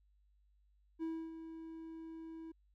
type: tone with ADSR envelope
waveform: triangle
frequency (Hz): 324.8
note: E4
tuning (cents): -26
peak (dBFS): -34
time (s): 0.99-2.52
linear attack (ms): 37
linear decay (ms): 280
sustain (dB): -10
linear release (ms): 8
effects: added 50 Hz sine -68 dBFS peak until 2.74 s